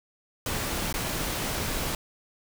pink noise with dropouts, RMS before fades -30 dBFS, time 0.46-1.95 s, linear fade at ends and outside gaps 2 ms, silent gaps 0.927-0.94 s, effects none

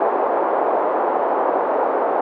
white band-pass noise, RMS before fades -19 dBFS, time 0-2.21 s, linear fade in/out 5 ms, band 370 to 910 Hz, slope 24 dB/octave, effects none

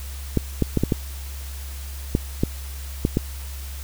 clicks, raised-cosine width 3 ms, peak -5 dBFS, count 9, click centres 0.373 / 0.623 / 0.773 / 0.836 / 0.922 / 2.151 / 2.435 / 3.051 / 3.171 s, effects added 68 Hz sine -31 dBFS peak until 3.83 s + white hiss -41 dBFS RMS until 3.83 s

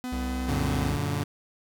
45% pulse tone with pitch glide, 251.4 to 255.9 Hz, B3 to C4, +31 to -38 cents, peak -31 dBFS, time 0.04-0.9 s, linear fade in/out 0 ms, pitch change +31 cents, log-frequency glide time 0.21-0.56 s
square tone with vibrato, 65.4 Hz, C2, in tune, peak -31 dBFS, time 0.12-0.97 s, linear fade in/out 5 ms, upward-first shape sine, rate 14 Hz, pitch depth 11 cents each way
sawtooth chord, Gb augmented, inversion none, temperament just, 92.5 / 115.62 / 144.53 Hz, Gb2 / Bb2 / D3, 0 / -14 / -27 cents, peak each -27 / -29 / -25 dBFS, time 0.48-1.24 s, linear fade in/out 10 ms
effects none

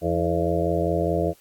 harmonic tone with a mistuned harmonic, 84.9 Hz, F2, 48 cents flat, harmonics 1 / 2 / 4 / 5 / 6 / 7 / 8, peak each -28 / -28 / -28 / -28 / -28 / -28 / -28 dBFS, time 0.01-1.34 s, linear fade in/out 50 ms, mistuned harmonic 4, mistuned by -74 cents, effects white hiss -57 dBFS RMS until 1.4 s + AAC 64 kbps

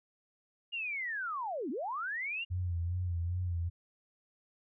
sine linear two-way sweep, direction down then up, 2864 to 228 to 2864 Hz, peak -34 dBFS, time 0.72-2.45 s, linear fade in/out 20 ms, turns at 1.7 s
sine tone with vibrato, 87.8 Hz, F2, 10 cents sharp, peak -31 dBFS, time 2.5-3.7 s, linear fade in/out 20 ms, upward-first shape sine, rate 2.5 Hz, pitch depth 64 cents each way
effects none

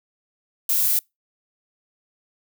violet noise, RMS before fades -20 dBFS, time 0.69-0.99 s, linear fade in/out 2 ms, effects noise-tail reverb RT60 0.2 s tail -26 dB re dry

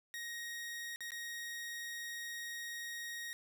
sawtooth tone with dropouts, 1877 Hz, A#6, 11 cents sharp, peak -38 dBFS, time 0.14-3.33 s, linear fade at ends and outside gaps 0 ms, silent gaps 0.96-1.006 / 1.106-1.119 s, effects none

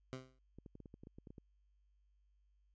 15% pulse tone with exponential decay, 130 Hz, C3, 11 cents flat, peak -34 dBFS, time 0.13-0.39 s, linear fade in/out 0 ms, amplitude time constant 55 ms
clicks, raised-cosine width 3 ms, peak -40 dBFS, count 12, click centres 0.586 / 0.662 / 0.754 / 0.803 / 0.858 / 0.941 / 1.035 / 1.071 / 1.185 / 1.272 / 1.305 / 1.382 s
effects added 50 Hz sine -70 dBFS peak until 2.74 s + resampled to 16000 Hz

